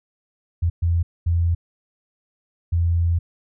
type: tone bursts at uneven times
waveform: sine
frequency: 85 Hz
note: F2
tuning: 46 cents flat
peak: -16 dBFS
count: 4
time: 0.62-0.7 / 0.82-1.03 / 1.26-1.55 / 2.72-3.19 s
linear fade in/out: 10 ms
effects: none